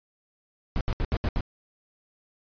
brown noise bursts, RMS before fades -25 dBFS, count 6, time 0.76-1.408 s, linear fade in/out 0 ms, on 48 ms, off 72 ms, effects resampled to 11025 Hz

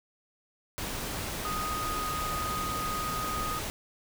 sine tone in noise, 1244.5 Hz, D#6, in tune, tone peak -32 dBFS, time 1.45-3.59 s, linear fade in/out 0 ms, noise pink, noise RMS -35 dBFS, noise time 0.78-3.7 s, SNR 0 dB, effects none

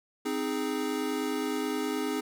square chord, Ab major, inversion first, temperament equal, 261.6 / 311.1 / 415.3 Hz, C4 / Eb4 / Ab4, 0 / 0 / 0 cents, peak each -34 dBFS, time 0.25-2.21 s, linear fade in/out 10 ms, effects none

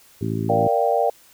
harmonic tone, 55 Hz, A1, in tune, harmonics 2 / 3 / 4 / 5 / 6 / 7, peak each -26 / -28 / -29 / -30 / -31 / -31 dBFS, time 0.21-0.68 s, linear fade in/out 5 ms
sine chord, G minor seventh, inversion first, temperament equal, 466.2 / 587.3 / 698.5 / 784 Hz, Bb4 / D5 / F5 / G5, 0 / 0 / 0 / 0 cents, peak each -22 dBFS, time 0.49-1.1 s, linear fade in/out 5 ms
effects white hiss -52 dBFS RMS until 1.33 s

